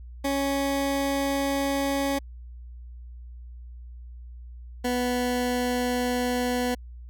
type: tone pair in turn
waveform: 20% pulse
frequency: 277.2 / 247 Hz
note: C#4 / B3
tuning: 0 / 0 cents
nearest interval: major second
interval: 200 cents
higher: first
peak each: -19 dBFS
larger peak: neither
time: 0.24-2.19 / 4.84-6.75 s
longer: first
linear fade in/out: 10 ms
effects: added 60 Hz sine -39 dBFS peak until 7.09 s

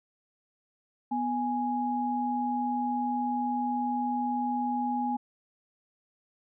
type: tone pair together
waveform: sine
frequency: 246.9 / 830.5 Hz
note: B3 / G#5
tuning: 0 / 0 cents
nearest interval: octave + major sixth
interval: 2100 cents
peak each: -30 / -29 dBFS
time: 1.11-5.17 s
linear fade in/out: 10 ms
effects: none

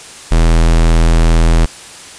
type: tone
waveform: square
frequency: 41.2 Hz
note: E1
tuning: in tune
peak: -7 dBFS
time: 0.31-1.66 s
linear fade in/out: 10 ms
effects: white hiss -33 dBFS RMS until 2.18 s + resampled to 22050 Hz

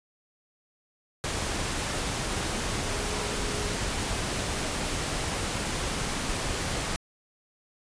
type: tone in noise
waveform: sine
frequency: 415.3 Hz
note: G#4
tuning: in tune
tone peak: -38 dBFS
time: 2.91-3.77 s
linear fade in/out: 0 ms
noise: pink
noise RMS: -30 dBFS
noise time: 1.24-6.96 s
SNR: -11 dB
effects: resampled to 22050 Hz

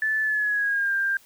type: tone with pitch glide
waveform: sine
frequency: 1745 to 1591 Hz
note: A6 to G6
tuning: -15 to +25 cents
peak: -21 dBFS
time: 0.02-1.17 s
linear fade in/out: 2 ms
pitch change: -160 cents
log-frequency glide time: 0.22-0.94 s
effects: white hiss -55 dBFS RMS until 1.25 s

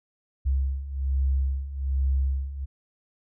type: beating tone pair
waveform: sine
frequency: 66.5 / 67.7 Hz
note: C2 / C#2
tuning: +29 / -40 cents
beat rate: 1.2 Hz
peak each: -28 / -24 dBFS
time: 0.45-2.66 s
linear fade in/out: 20 ms
effects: none

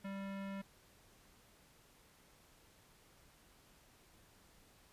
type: tone with low-pass filter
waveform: square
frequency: 196 Hz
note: G3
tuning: in tune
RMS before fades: -44 dBFS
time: 0.04-0.62 s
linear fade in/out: 10 ms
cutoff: 2300 Hz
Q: 1.3
effects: pink hiss -66 dBFS RMS until 4.92 s + resampled to 32000 Hz

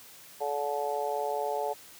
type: harmonic tone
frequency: 144.3 Hz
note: D3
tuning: 30 cents flat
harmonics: 3 / 4 / 5 / 6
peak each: -34 / -34 / -34 / -34 dBFS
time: 0.4-1.74 s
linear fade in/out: 20 ms
effects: white hiss -51 dBFS RMS until 1.99 s + high-pass 80 Hz 12 dB/octave

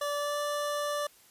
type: tone with pitch glide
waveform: 25% pulse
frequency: 580 to 585.4 Hz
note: D5 to D5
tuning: -22 to -6 cents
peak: -26 dBFS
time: 0.01-1.07 s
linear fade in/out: 5 ms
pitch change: +16 cents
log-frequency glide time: 0.16-0.4 s
effects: white hiss -59 dBFS RMS until 1.3 s + resampled to 32000 Hz

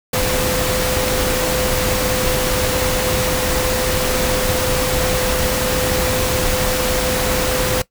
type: tone in noise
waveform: sine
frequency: 509 Hz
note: C5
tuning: 48 cents flat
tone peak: -21 dBFS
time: 0.13-7.82 s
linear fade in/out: 5 ms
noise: pink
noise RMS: -19 dBFS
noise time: 0.13-7.82 s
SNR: -5 dB
effects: noise-tail reverb RT60 0.1 s tail -18 dB re dry

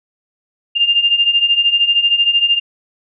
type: beating tone pair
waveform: sine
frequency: 2794 / 2807 Hz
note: F7 / F7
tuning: 0 / +8 cents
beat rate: 13 Hz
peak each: -16 / -12 dBFS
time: 0.75-2.6 s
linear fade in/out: 20 ms
effects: none

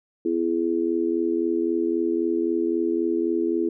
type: harmonic tone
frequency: 83.8 Hz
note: E2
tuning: 29 cents sharp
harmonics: 3 / 4 / 5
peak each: -29 / -22 / -27 dBFS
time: 0.25-3.69 s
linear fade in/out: 5 ms
effects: none

